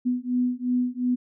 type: beating tone pair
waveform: sine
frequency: 246.9 / 249.7 Hz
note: B3 / B3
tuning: 0 / +19 cents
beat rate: 2.8 Hz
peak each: -25 dBFS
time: 0.05-1.16 s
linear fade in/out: 20 ms
effects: none